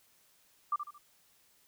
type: tone with echo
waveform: sine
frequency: 1181 Hz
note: D6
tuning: 9 cents sharp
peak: -27 dBFS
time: 0.72-0.76 s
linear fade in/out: 5 ms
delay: 74 ms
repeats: 3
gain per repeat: -8 dB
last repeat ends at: 0.982 s
effects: white hiss -67 dBFS RMS until 1.67 s